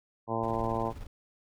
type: harmonic tone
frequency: 113.6 Hz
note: A#2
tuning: 44 cents flat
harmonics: 1 / 2 / 3 / 4 / 5 / 6 / 7 / 8 / 9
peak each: -37 / -37 / -37 / -37 / -37 / -37 / -37 / -37 / -37 dBFS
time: 0.27-0.93 s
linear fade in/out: 50 ms
type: noise with tremolo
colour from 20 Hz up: brown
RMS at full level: -40 dBFS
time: 0.43-1.07 s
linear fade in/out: 5 ms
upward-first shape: square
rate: 19 Hz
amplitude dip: 50%
effects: none